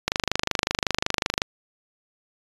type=click train; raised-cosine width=0.2 ms; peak=-3 dBFS; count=35; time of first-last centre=0.08-1.419 s; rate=25.4 Hz; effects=resampled to 24000 Hz